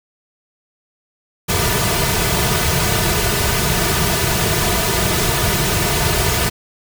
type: noise with comb filter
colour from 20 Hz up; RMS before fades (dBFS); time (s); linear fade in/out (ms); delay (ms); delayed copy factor
pink; -17; 1.48-6.5; 20; 3.7; -0.75
effects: none